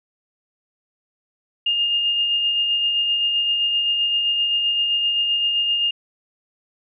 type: tone with tremolo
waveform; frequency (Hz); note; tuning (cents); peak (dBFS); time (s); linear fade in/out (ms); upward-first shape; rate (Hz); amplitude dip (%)
sine; 2827; F7; +20; -16; 1.66-5.91; 5; sine; 7.7; 30
effects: none